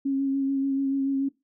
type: tone with vibrato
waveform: sine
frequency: 272.8 Hz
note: C#4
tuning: 28 cents flat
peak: -22 dBFS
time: 0.05-1.29 s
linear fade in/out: 10 ms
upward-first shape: sine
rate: 6.9 Hz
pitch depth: 19 cents each way
effects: noise-tail reverb RT60 0.2 s tail -18 dB re dry